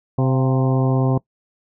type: harmonic tone with a mistuned harmonic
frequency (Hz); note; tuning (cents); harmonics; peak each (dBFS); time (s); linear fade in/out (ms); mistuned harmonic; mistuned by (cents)
130.81; C3; 0; 1 / 2 / 3 / 4 / 5 / 6 / 7 / 8; -16 / -22 / -26 / -28 / -30 / -32 / -33 / -34; 0.18-1.18; 5; 5; +64
effects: noise-tail reverb RT60 0.1 s tail -22 dB re dry